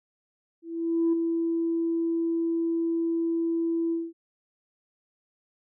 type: tone with ADSR envelope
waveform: sine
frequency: 332.5 Hz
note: E4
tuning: 15 cents sharp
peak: -18 dBFS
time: 0.62-4.13 s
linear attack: 510 ms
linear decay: 8 ms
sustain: -5 dB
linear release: 210 ms
effects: tanh soft clip ceiling -17 dBFS